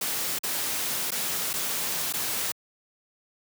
white noise with dropouts, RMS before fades -29 dBFS, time 0.01-2.52 s, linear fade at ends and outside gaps 5 ms, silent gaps 0.388-0.434 / 1.107-1.117 / 1.532-1.537 / 2.127-2.136 s, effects high-pass 100 Hz 12 dB/octave

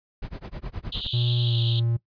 brown noise with tremolo, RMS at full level -31 dBFS, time 0.22-1.07 s, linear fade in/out 5 ms, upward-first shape sine, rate 9.6 Hz, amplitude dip 100%
pink band-pass noise, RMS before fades -32 dBFS, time 0.92-1.8 s, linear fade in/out 5 ms, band 3000 to 4100 Hz, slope 96 dB/octave
triangle tone with pitch glide, 120.4 to 116.84 Hz, B2 to A#2, -44 to +4 cents, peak -19 dBFS, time 1.13-1.97 s, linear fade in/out 10 ms, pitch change -52 cents, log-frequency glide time 1.41-1.58 s
effects noise-tail reverb RT60 0.1 s tail -18 dB re dry + resampled to 11025 Hz

